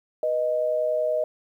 sine tone pair together, 490.5 / 621 Hz, B4 / D#5, -12 / -3 cents, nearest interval major third, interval 409 cents, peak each -28 / -22 dBFS, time 0.23-1.24 s, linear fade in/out 2 ms, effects 10-bit

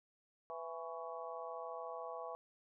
harmonic tone with a mistuned harmonic, 166 Hz, E3, 12 cents sharp, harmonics 3 / 4 / 5 / 6 / 7, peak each -48 / -47 / -50 / -53 / -49 dBFS, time 0.5-2.35 s, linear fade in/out 0 ms, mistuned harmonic 7, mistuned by -69 cents, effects none

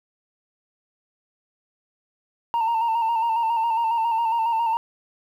sine tone with vibrato, 914 Hz, A#5, 34 cents flat, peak -17 dBFS, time 2.54-4.77 s, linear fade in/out 0 ms, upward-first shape square, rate 7.3 Hz, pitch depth 39 cents each way, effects tanh soft clip ceiling -18 dBFS + 9-bit

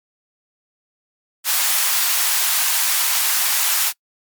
white high-pass noise, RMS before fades -18 dBFS, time 1.44-3.93 s, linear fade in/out 50 ms, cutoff 780 Hz, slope 24 dB/octave, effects noise-tail reverb RT60 0.1 s tail -25 dB re dry + MP3 96 kbps

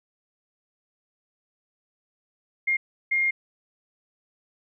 sine tone bursts at uneven times, 2126 Hz, C7, 27 cents sharp, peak -20 dBFS, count 2, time 2.67-2.77 / 3.11-3.31 s, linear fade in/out 10 ms, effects none

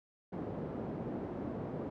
pink band-pass noise, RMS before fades -40 dBFS, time 0.32-1.9 s, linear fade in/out 10 ms, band 150 to 520 Hz, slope 12 dB/octave, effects none

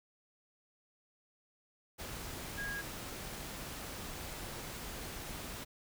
sine tone in noise, 1641 Hz, G#6, 21 cents flat, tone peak -38 dBFS, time 2.57-2.82 s, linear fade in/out 20 ms, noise pink, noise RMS -44 dBFS, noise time 1.98-5.65 s, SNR +3 dB, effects none

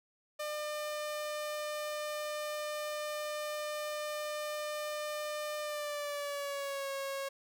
sawtooth tone with pitch glide, 601 to 547.9 Hz, D5 to C#5, +40 to -20 cents, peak -32 dBFS, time 0.39-7.29 s, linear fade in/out 10 ms, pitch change -160 cents, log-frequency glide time 5.62-6.91 s, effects none

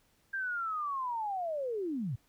sine linear sweep, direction down, 1602 to 103.1 Hz, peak -32 dBFS, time 0.33-2.16 s, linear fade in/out 10 ms, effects pink hiss -70 dBFS RMS until 2.28 s

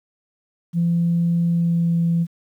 sine tone with pitch glide, 170.2 to 168.54 Hz, F3 to E3, -44 to +39 cents, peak -15 dBFS, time 0.73-2.27 s, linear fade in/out 50 ms, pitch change -17 cents, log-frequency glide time 1.47-1.92 s, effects tanh soft clip ceiling -11 dBFS + 9-bit

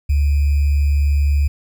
sine tone with sample-and-hold, 71.8 Hz, D2, 39 cents flat, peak -12 dBFS, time 0.09-1.48 s, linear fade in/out 10 ms, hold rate 2450 Hz, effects none

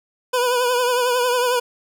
25% pulse tone with vibrato, 493.9 Hz, B4, in tune, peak -13 dBFS, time 0.33-1.6 s, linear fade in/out 10 ms, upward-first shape triangle, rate 11 Hz, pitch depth 61 cents each way, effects none

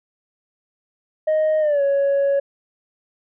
sine tone with pitch glide, 622.3 to 557.6 Hz, D#5 to C#5, 0 to +10 cents, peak -13 dBFS, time 1.27-2.4 s, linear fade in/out 10 ms, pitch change -190 cents, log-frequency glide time 1.6-1.82 s, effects tanh soft clip ceiling -14 dBFS

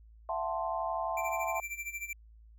sine chord, F# half-diminished seventh, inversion third, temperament equal with one note detuned, 668.1 / 740 / 880 / 1046.5 Hz, E5 / F#5 / A5 / C6, +23 / 0 / 0 / 0 cents, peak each -35 / -38 / -37 / -37 dBFS, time 0.29-1.6 s, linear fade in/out 2 ms
square tone with tremolo, 2349 Hz, D7, in tune, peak -35 dBFS, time 1.17-2.13 s, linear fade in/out 2 ms, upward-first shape sine, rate 13 Hz, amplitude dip 80%
effects added 55 Hz sine -53 dBFS peak until 2.58 s

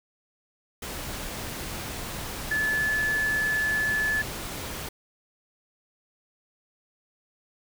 sine tone in noise, 1729 Hz, A6, 31 cents flat, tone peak -23 dBFS, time 2.51-4.22 s, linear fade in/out 5 ms, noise pink, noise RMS -35 dBFS, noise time 0.82-4.89 s, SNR +9 dB, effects none

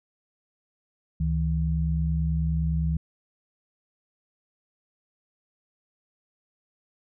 sine tone pair together, 70.6 / 160.15 Hz, C#2 / E3, +32 / -50 cents, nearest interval octave + major second, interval 1418 cents, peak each -25 dBFS, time 1.2-2.97 s, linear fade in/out 5 ms, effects none

